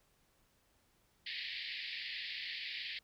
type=band-pass noise; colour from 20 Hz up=pink; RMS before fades=-43 dBFS; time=1.26-2.99 s; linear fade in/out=5 ms; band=1800 to 4800 Hz; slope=96 dB/octave; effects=pink hiss -73 dBFS RMS until 3.03 s